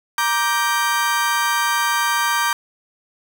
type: chord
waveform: 35% pulse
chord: G minor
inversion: first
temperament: just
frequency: 940.8 / 1176 / 1568 Hz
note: Bb5 / D6 / G6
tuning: +16 / +2 / 0 cents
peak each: -20 dBFS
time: 0.18-2.53 s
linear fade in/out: 2 ms
effects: none